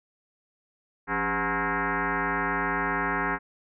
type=tone with frequency modulation; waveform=sine; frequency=276.8 Hz; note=C#4; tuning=2 cents flat; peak=-24 dBFS; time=1.07-3.39 s; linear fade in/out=50 ms; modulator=226 Hz; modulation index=7.5; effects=none